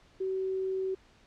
sine tone, 379.6 Hz, F#4, 44 cents sharp, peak -29 dBFS, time 0.2-0.95 s, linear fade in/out 10 ms, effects pink hiss -61 dBFS RMS until 1.26 s + low-pass 5000 Hz 12 dB/octave

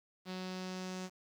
sawtooth tone with low-pass filter sweep, 185 Hz, F#3, in tune, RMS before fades -42 dBFS, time 0.25-1.1 s, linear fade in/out 50 ms, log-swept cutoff 4400 to 6600 Hz, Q 2.5, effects 10-bit

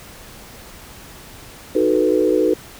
sine chord, B dominant seventh, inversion first, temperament equal, 311.1 / 370 / 440 / 493.9 Hz, D#4 / F#4 / A4 / B4, 0 / 0 / 0 / 0 cents, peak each -19 dBFS, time 1.75-2.54 s, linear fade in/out 5 ms, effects pink hiss -40 dBFS RMS until 2.79 s

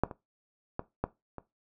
clicks, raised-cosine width 1 ms, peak -10 / -26 / -18 / -14 / -26 dBFS, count 5, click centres 0.036 / 0.112 / 0.794 / 1.04 / 1.383 s, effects noise-tail reverb RT60 0.2 s tail -17 dB re dry

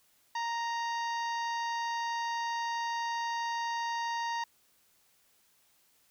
harmonic tone with a mistuned harmonic, 932.3 Hz, A#5, in tune, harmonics 1 / 2 / 3 / 4 / 5 / 6 / 7, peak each -32 / -39 / -47 / -48 / -47 / -51 / -53 dBFS, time 0.35-4.44 s, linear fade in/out 5 ms, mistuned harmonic 7, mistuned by -56 cents, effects white hiss -68 dBFS RMS until 6.1 s

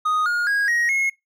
triangle tone with pitch steps, 1244.5 / 1429.6 / 1642.1 / 1886.3 / 2167 Hz, D#6 / F6 / G#6 / A#6 / C#7, 0 / +40 / -20 / +20 / -40 cents, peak -16 dBFS, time 0.05-1.1 s, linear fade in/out 10 ms, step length 210 ms, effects noise-tail reverb RT60 0.2 s tail -22 dB re dry

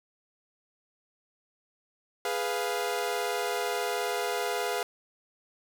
sawtooth chord, F diminished, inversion first, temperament equal, 415.3 / 493.9 / 698.5 Hz, Ab4 / Cb5 / F5, 0 / 0 / 0 cents, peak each -29 dBFS, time 2.25-4.83 s, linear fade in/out 2 ms, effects none

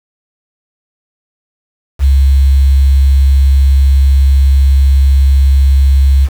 sine tone with quantisation, 68 Hz, C#2, 33 cents flat, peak -4 dBFS, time 1.99-6.29 s, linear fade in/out 50 ms, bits 5, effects none

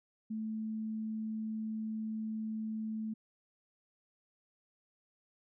sine tone, 218.8 Hz, A3, 9 cents flat, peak -35 dBFS, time 0.3-3.14 s, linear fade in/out 10 ms, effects none

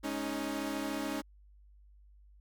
sawtooth chord, Ab suspended fourth, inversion none, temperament equal with one note detuned, 210.8 / 277.2 / 311.1 Hz, Ab3 / Db4 / Eb4, +26 / 0 / 0 cents, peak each -38 / -33 / -34 dBFS, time 0.03-1.22 s, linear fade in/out 20 ms, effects added 50 Hz sine -56 dBFS peak until 2.4 s

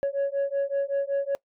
sine beating tone pair, 554.4 / 559.7 Hz, C#5 / C#5, 0 / +17 cents, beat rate 5.3 Hz, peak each -25 dBFS, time 0.03-1.35 s, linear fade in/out 0 ms, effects noise-tail reverb RT60 0.1 s tail -24 dB re dry + tanh soft clip ceiling -21 dBFS

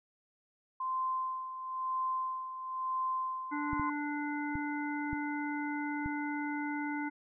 sine tone with tremolo, 1039 Hz, C6, 12 cents flat, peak -30 dBFS, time 0.8-3.9 s, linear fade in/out 5 ms, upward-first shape sine, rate 1 Hz, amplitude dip 65%
harmonic tone, 293.7 Hz, D4, in tune, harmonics 1 / 3 / 5 / 7, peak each -35 / -40 / -42 / -43 dBFS, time 3.51-7.1 s, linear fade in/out 20 ms
clicks, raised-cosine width 5 ms, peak -27 dBFS, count 5, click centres 3.732 / 3.797 / 4.555 / 5.131 / 6.06 s
effects none

